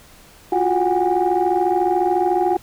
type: tone cluster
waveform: sine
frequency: 347.9 / 367.9 / 737 / 811 Hz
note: F4 / F#4 / F#5 / G#5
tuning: -7 / -10 / -7 / -41 cents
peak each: -20 dBFS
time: 0.52-2.57 s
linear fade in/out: 5 ms
effects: tanh soft clip ceiling -8 dBFS + pink hiss -47 dBFS RMS until 2.62 s